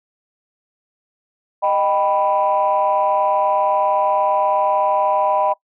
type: chord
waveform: sine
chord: Eb augmented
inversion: none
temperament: equal with one note detuned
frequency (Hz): 616.9 / 784 / 987.8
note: Eb5 / G5 / B5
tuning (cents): -15 / 0 / 0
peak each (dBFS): -18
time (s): 1.62-5.54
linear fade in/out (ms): 20
effects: noise-tail reverb RT60 0.1 s tail -20 dB re dry + tanh soft clip ceiling -7 dBFS